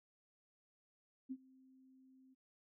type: tone with ADSR envelope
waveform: sine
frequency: 261.6 Hz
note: C4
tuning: in tune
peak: -39 dBFS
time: 1.29-2.35 s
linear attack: 24 ms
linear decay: 52 ms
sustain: -24 dB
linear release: 22 ms
effects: none